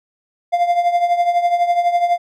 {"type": "tone with tremolo", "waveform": "triangle", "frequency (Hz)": 698, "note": "F5", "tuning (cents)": -1, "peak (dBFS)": -8, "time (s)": [0.52, 2.18], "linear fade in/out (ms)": 20, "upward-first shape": "triangle", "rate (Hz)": 12, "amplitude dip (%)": 75, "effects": []}